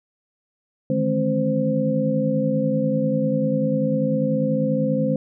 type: tone cluster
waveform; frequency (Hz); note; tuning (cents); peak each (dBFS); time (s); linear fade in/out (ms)
sine; 152.8 / 163 / 213 / 267.5 / 519; D#3 / E3 / G#3 / C4 / C5; -31 / -19 / +44 / +38 / -14; -25 / -31 / -23 / -25 / -23; 0.9-5.16; 2
effects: none